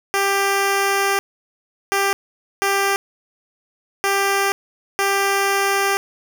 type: tone bursts at uneven times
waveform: 10% pulse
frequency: 395.2 Hz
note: G4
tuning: 14 cents sharp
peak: -8 dBFS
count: 5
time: 0.14-1.19 / 1.92-2.13 / 2.62-2.96 / 4.04-4.52 / 4.99-5.97 s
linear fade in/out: 0 ms
effects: none